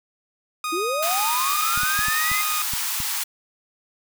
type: tone with vibrato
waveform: sawtooth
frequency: 1238 Hz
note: D#6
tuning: 9 cents flat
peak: -21 dBFS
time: 0.64-2.62 s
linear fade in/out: 2 ms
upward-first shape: sine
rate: 0.79 Hz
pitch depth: 10 cents each way
type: linear sweep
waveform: sine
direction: up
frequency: 313.9 to 2100 Hz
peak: -24 dBFS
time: 0.72-2.42 s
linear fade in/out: 10 ms
type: high-pass noise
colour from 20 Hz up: white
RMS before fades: -26 dBFS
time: 1.02-3.24 s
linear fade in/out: 10 ms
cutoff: 800 Hz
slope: 96 dB/octave
type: clicks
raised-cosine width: 5 ms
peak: -22 dBFS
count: 7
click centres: 1.776 / 1.834 / 1.991 / 2.084 / 2.316 / 2.736 / 3.003 s
effects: none

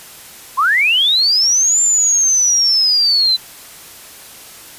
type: linear two-way sweep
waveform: sine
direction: up then down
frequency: 987.8 to 7270 to 3983 Hz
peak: -10 dBFS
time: 0.57-3.37 s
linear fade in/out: 20 ms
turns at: 1.81 s
effects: white hiss -37 dBFS RMS until 4.78 s + resampled to 32000 Hz

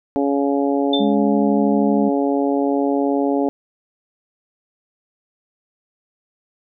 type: harmonic tone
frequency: 140.2 Hz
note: C#3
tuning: 20 cents sharp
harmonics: 2 / 3 / 4 / 5 / 6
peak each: -18 / -22 / -24 / -26 / -28 dBFS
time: 0.16-3.49 s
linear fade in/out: 0 ms
type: tone with exponential decay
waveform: sine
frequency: 3555 Hz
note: A7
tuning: 17 cents sharp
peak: -16 dBFS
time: 0.93-1.15 s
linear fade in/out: 5 ms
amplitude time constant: 47 ms
type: tone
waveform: sine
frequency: 207.7 Hz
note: G#3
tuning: in tune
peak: -17 dBFS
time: 0.99-2.1 s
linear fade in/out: 20 ms
effects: none

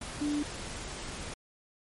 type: tone in noise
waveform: sine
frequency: 293.7 Hz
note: D4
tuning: in tune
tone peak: -28 dBFS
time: 0.21-0.43 s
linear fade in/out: 5 ms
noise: pink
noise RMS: -40 dBFS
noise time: 0.01-1.34 s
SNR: +9 dB
effects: MP3 48 kbps

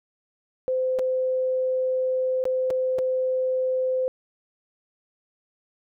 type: tone with dropouts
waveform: sine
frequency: 515 Hz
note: C5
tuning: 28 cents flat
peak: -21 dBFS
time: 0.68-4.08 s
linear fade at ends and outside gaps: 0 ms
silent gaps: 0.988-0.993 / 2.44-2.454 / 2.703-2.707 / 2.985-2.989 s
effects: none

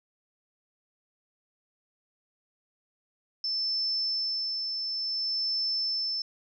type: tone with tremolo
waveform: sine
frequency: 5290 Hz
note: E8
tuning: 5 cents sharp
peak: -26 dBFS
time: 3.44-6.22 s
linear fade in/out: 2 ms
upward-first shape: sine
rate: 0.57 Hz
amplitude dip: 35%
effects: none

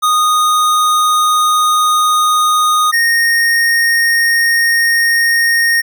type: tone pair in turn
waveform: square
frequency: 1237 / 1853.4 Hz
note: D#6 / A#6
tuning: -10 / -10 cents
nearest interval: perfect fifth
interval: 700 cents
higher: second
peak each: -10 dBFS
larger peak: neither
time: 0.02-2.92 / 2.92-5.82 s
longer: neither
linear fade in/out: 20 ms
effects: none

